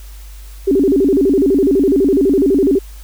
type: tone with vibrato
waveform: sine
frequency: 329.6 Hz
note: E4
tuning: in tune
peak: -9 dBFS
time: 0.67-2.79 s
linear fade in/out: 10 ms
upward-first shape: square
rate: 12 Hz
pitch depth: 290 cents each way
effects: added 50 Hz sine -31 dBFS peak until 3.03 s + white hiss -44 dBFS RMS until 3.03 s